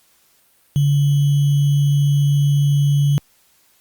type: tone with sample-and-hold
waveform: sine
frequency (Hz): 142.9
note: D3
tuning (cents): -47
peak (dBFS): -12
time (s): 0.76-3.18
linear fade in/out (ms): 0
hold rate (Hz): 3150
effects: white hiss -57 dBFS RMS until 3.8 s + Opus 48 kbps